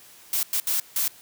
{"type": "noise bursts at uneven times", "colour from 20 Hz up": "blue", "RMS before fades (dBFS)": -24, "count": 4, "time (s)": [[0.33, 0.43], [0.53, 0.6], [0.67, 0.8], [0.96, 1.08]], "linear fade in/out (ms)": 2, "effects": ["white hiss -50 dBFS RMS until 1.21 s", "high-pass 60 Hz 12 dB/octave"]}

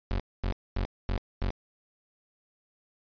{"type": "tone bursts", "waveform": "30% pulse", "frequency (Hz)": 46.36, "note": "F#1", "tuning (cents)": 4, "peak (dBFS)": -24, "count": 5, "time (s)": [0.11, 1.505], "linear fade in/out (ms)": 0, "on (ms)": 87, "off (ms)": 240, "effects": ["resampled to 11025 Hz"]}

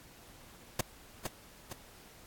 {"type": "noise with echo", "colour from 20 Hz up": "pink", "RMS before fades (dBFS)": -29, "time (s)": [0.79, 0.81], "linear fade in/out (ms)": 5, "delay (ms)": 460, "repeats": 2, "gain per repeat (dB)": -6, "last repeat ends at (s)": 1.73, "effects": ["pink hiss -56 dBFS RMS until 2.26 s", "AAC 64 kbps"]}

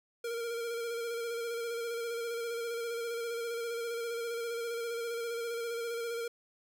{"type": "tone with vibrato", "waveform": "square", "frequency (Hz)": 466.2, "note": "A#4", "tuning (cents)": 0, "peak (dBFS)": -35, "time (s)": [0.24, 6.28], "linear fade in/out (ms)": 5, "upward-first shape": "square", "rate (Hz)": 15, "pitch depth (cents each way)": 24, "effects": []}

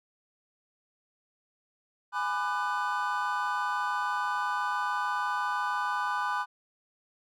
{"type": "chord", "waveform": "triangle", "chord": "G# half-diminished seventh", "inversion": "none", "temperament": "just", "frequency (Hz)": [830.6, 996.7, 1196.1, 1495.1], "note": ["G#5", "B5", "D6", "F#6"], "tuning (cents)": [0, 16, 31, 18], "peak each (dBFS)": [-33, -30, -32, -32], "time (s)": [2.12, 6.46], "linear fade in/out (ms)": 50, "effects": []}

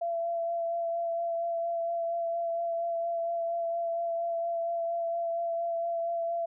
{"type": "tone with vibrato", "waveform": "sine", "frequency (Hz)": 676, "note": "E5", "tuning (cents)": 43, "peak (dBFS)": -28, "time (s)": [0.01, 6.46], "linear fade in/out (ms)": 10, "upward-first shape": "sine", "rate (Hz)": 4.3, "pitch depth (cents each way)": 16, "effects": []}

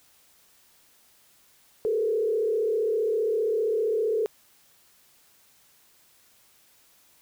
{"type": "tone with frequency modulation", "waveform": "sine", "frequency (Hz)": 440, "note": "A4", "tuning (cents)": 0, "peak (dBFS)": -22, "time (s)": [1.85, 4.26], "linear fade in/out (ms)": 0, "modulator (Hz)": 35.2, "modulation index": 1, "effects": ["white hiss -60 dBFS RMS until 7.21 s"]}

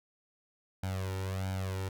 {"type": "tone with flanger", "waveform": "sawtooth", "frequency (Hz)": 95, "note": "F#2", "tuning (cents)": 46, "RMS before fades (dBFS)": -35, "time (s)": [0.83, 1.89], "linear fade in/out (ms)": 5, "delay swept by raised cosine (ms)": [1.3, 2.2], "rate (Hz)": 1.5, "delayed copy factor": 0.85, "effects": []}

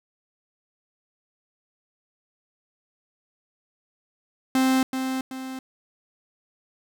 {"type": "tone with echo", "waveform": "45% pulse", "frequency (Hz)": 261.6, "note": "C4", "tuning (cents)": 0, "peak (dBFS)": -18, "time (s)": [4.55, 4.83], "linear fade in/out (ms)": 2, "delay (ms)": 380, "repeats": 2, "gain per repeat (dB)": -7, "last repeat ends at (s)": 5.59, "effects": []}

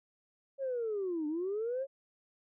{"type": "linear two-way sweep", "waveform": "sine", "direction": "down then up", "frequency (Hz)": [554.4, 293.7, 554.4], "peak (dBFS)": -31, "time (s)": [0.58, 1.87], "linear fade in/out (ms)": 50, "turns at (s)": 1.27, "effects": ["tanh soft clip ceiling -28 dBFS"]}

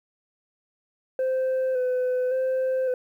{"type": "tone with vibrato", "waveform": "sine", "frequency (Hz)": 512, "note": "C5", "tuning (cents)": -38, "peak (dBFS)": -19, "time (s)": [1.19, 2.94], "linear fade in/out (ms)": 2, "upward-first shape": "square", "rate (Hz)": 0.89, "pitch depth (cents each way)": 26, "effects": ["tanh soft clip ceiling -21 dBFS", "10-bit"]}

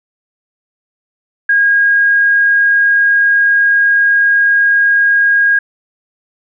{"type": "tone", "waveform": "sine", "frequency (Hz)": 1632, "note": "G#6", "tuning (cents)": -31, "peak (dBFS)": -7, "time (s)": [1.49, 5.59], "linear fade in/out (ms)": 5, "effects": []}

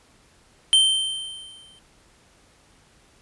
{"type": "tone with exponential decay", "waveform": "square", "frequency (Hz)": 3117, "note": "G7", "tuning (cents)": -11, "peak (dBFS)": -12, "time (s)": [0.73, 1.79], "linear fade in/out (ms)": 0, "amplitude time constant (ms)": 230, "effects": ["pink hiss -57 dBFS RMS until 3.21 s", "resampled to 24000 Hz"]}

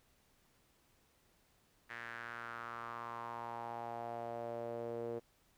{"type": "tone with band-pass filter sweep", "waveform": "sawtooth", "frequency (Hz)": 117.3, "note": "A#2", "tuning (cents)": 11, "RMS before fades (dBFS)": -44, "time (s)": [1.89, 5.2], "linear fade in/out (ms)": 20, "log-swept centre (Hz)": [1800, 450], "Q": 3.9, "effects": ["pink hiss -72 dBFS RMS until 5.57 s"]}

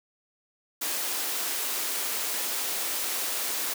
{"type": "high-pass noise", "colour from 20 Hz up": "white", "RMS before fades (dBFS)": -30, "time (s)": [0.81, 3.74], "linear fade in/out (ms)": 10, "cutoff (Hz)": 260, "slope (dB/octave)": 24, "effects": []}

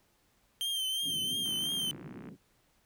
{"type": "tone with vibrato", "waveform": "45% pulse", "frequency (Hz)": 3136, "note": "G7", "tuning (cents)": 0, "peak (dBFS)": -31, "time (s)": [0.61, 1.91], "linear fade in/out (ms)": 0, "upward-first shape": "triangle", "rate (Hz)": 2.9, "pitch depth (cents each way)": 56}
{"type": "band-pass noise", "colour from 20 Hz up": "pink", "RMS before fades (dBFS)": -46, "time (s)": [1.02, 2.37], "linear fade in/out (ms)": 50, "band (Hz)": [150, 320], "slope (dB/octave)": 24}
{"type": "click train", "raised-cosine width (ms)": 0.5, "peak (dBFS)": -37, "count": 52, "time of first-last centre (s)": [1.46, 2.288], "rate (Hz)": 61.6}
{"effects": ["pink hiss -70 dBFS RMS until 2.85 s"]}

